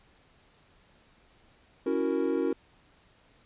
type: chord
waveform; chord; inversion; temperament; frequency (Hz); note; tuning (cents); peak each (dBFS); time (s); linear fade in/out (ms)
triangle; F# dominant seventh; second; equal; 277.2 / 329.6 / 370 / 466.2; C#4 / E4 / F#4 / A#4; 0 / 0 / 0 / 0; -29; 1.86-2.53; 5
effects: pink hiss -62 dBFS RMS until 3.45 s + resampled to 8000 Hz